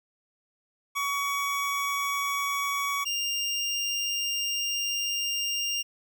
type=tone pair in turn; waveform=25% pulse; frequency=1127 / 2799 Hz; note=C#6 / F7; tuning=+28 / +3 cents; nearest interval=octave + major third; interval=1575 cents; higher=second; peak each=-23 dBFS; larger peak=neither; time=0.95-3.05 / 3.05-5.83 s; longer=second; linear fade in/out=20 ms; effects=none